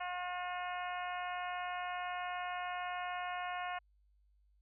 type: harmonic tone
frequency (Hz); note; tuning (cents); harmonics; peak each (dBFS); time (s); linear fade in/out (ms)
358.7; F4; +46; 2 / 3 / 4 / 5 / 6 / 7 / 8; -40 / -44 / -46 / -48 / -50 / -51 / -52; 0-3.79; 10
effects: added 50 Hz sine -67 dBFS peak until 4.61 s